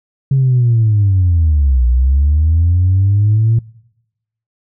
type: linear two-way sweep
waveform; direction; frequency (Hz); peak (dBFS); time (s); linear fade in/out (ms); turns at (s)
sine; down then up; 137.6 to 59.2 to 115.5; -7; 0.31-3.59; 5; 1.86
effects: noise-tail reverb RT60 0.9 s tail -24 dB re dry + tanh soft clip ceiling -5 dBFS